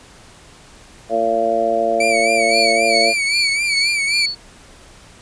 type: harmonic tone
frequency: 113.8 Hz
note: A#2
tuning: 41 cents flat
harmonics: 2 / 3 / 4 / 5 / 6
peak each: -29 / -26 / -23 / -20 / -17 dBFS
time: 1.09-3.14 s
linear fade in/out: 50 ms
type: tone with vibrato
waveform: 40% pulse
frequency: 2296 Hz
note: D7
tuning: 40 cents flat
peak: -16 dBFS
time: 2-4.26 s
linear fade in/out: 5 ms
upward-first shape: sine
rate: 3.8 Hz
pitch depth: 72 cents each way
type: tone with tremolo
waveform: sine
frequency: 4435 Hz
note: C#8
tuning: in tune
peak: -16 dBFS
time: 2.51-4.35 s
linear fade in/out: 5 ms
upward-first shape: sine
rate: 2.5 Hz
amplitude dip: 100%
effects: pink hiss -44 dBFS RMS until 5.21 s + resampled to 22050 Hz